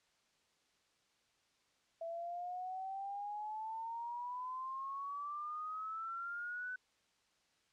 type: exponential sweep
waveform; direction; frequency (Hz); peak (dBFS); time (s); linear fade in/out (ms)
sine; up; 660 to 1510; -40; 2.01-6.76; 5
effects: white hiss -75 dBFS RMS until 7.72 s + low-pass 6000 Hz 12 dB/octave